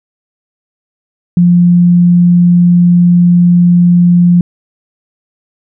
sine tone, 175.2 Hz, F3, 6 cents sharp, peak -3 dBFS, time 1.37-4.41 s, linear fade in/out 2 ms, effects none

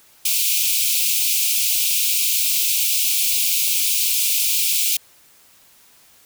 white high-pass noise, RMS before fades -19 dBFS, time 0.25-4.97 s, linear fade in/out 5 ms, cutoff 2300 Hz, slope 96 dB/octave, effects white hiss -52 dBFS RMS until 6.25 s

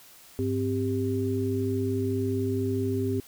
sine tone cluster, 102 / 260.1 / 393.7 Hz, G#2 / C4 / G4, -31 / -10 / +8 cents, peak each -29 dBFS, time 0.39-3.2 s, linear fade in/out 0 ms, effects white hiss -52 dBFS RMS until 3.27 s

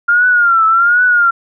sine tone with vibrato, 1396.9 Hz, F6, in tune, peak -7 dBFS, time 0.08-1.31 s, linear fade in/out 10 ms, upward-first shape triangle, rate 1.3 Hz, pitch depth 120 cents each way, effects none

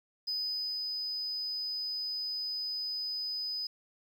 sine tone with ADSR envelope, 5000 Hz, D#8, 8 cents sharp, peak -29 dBFS, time 0.27-3.67 s, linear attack 13 ms, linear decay 500 ms, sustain -3 dB, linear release 5 ms, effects tanh soft clip ceiling -29 dBFS + 10-bit

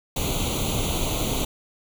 pink noise with comb filter, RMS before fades -25 dBFS, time 0.16-1.45 s, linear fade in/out 5 ms, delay 0.29 ms, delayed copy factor +0.9, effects none

